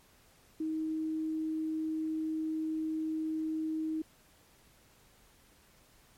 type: tone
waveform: sine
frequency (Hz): 315.6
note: D#4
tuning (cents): +25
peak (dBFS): -31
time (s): 0.6-4.02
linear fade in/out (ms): 5
effects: pink hiss -63 dBFS RMS until 6.17 s + MP3 64 kbps